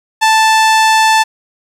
sawtooth tone, 880 Hz, A5, in tune, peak -3 dBFS, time 0.21-1.24 s, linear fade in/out 20 ms, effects low-pass 9000 Hz 12 dB/octave + 7-bit

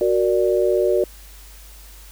sine chord, Gb augmented, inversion none, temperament equal, 370 / 466.2 / 587.3 Hz, Gb4 / Bb4 / D5, 0 / 0 / 0 cents, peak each -18 / -21 / -20 dBFS, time 0.01-1.04 s, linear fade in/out 2 ms, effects added 50 Hz sine -41 dBFS peak until 2.11 s + white hiss -46 dBFS RMS until 2.11 s

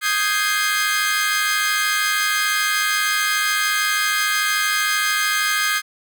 sawtooth chord, Ab major seventh, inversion second, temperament equal, 1244.5 / 1568 / 1661.2 / 2093 Hz, Eb6 / G6 / Ab6 / C7, 0 / 0 / 0 / 0 cents, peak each -20 dBFS, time 0.01-5.82 s, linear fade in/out 50 ms, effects none

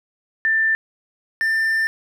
sine / triangle tone pair in turn, 1780 / 1788.3 Hz, A6 / A6, +20 / +28 cents, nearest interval unison, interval 8 cents, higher second, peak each -15 dBFS, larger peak neither, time 0.45-0.75 / 1.41-1.87 s, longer second, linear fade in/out 0 ms, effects none

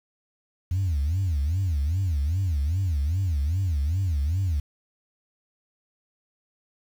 sine tone with vibrato, 82.41 Hz, E2, in tune, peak -20 dBFS, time 0.71-4.6 s, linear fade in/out 5 ms, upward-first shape sine, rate 2.5 Hz, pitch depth 300 cents each way, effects tanh soft clip ceiling -19 dBFS + 8-bit

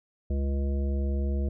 harmonic tone, 69.3 Hz, C#2, in tune, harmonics 1 / 3 / 5 / 7 / 9, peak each -25 / -35 / -39 / -42 / -44 dBFS, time 0.3-1.49 s, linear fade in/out 5 ms, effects none

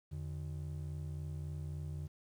triangle ring-modulated tone, 115.7 Hz, A#2, 13 cents flat, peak -34 dBFS, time 0.11-2.08 s, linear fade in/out 20 ms, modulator 31.8 Hz, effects 11-bit

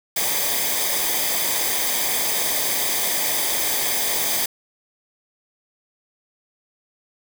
white noise with comb filter, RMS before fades -22 dBFS, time 0.16-4.46 s, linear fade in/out 5 ms, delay 0.72 ms, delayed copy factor -0.65, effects none

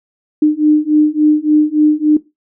sine beating tone pair, 301.3 / 304.8 Hz, D4 / D#4, +44 / -36 cents, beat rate 3.5 Hz, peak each -11 dBFS, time 0.42-2.17 s, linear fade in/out 5 ms, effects noise-tail reverb RT60 0.2 s tail -17 dB re dry

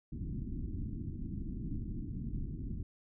pink low-pass noise, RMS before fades -39 dBFS, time 0.12-2.83 s, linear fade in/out 5 ms, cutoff 310 Hz, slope 48 dB/octave, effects none

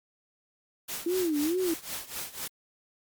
white noise with tremolo, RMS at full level -34 dBFS, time 0.88-2.48 s, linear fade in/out 10 ms, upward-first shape triangle, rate 4 Hz, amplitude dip 90%
sine tone with vibrato, 329.6 Hz, E4, in tune, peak -25 dBFS, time 1.06-1.74 s, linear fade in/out 5 ms, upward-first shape sine, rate 2.3 Hz, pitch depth 220 cents each way
effects Opus 48 kbps

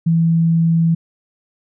sine tone, 165.3 Hz, E3, 5 cents sharp, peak -11 dBFS, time 0.06-0.95 s, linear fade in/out 10 ms, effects none

